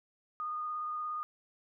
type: tone with vibrato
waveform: sine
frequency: 1228 Hz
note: D#6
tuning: 23 cents flat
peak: -34 dBFS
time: 0.4-1.23 s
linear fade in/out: 0 ms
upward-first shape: sine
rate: 17 Hz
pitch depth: 13 cents each way
effects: none